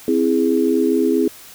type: chord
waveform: sine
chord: C augmented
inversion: none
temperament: equal with one note detuned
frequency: 261.6 / 329.6 / 414.1 Hz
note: C4 / E4 / G#4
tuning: 0 / 0 / -5 cents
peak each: -18 dBFS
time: 0.08-1.28 s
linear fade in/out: 2 ms
effects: white hiss -41 dBFS RMS until 1.54 s